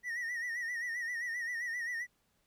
triangle tone with vibrato, 1900 Hz, A#6, 33 cents sharp, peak -33 dBFS, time 0.03-2.07 s, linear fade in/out 50 ms, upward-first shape sine, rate 7.6 Hz, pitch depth 76 cents each way, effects pink hiss -75 dBFS RMS until 2.46 s

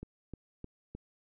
click train, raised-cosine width 3 ms, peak -29 dBFS, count 4, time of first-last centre 0.03-0.95 s, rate 3.26 Hz, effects none

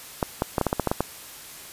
clicks, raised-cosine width 1 ms, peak -7 dBFS, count 10, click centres 0.228 / 0.421 / 0.582 / 0.613 / 0.667 / 0.729 / 0.797 / 0.873 / 0.915 / 1.006 s, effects white hiss -42 dBFS RMS until 1.72 s + resampled to 32000 Hz

